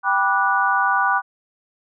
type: chord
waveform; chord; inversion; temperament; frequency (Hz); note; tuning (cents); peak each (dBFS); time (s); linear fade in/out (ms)
sine; G major seventh; none; just; 784 / 980 / 1176 / 1470; G5 / B5 / D6 / F#6; 0 / -14 / +2 / -12; -22 / -22 / -21 / -20; 0.03-1.22; 50
effects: none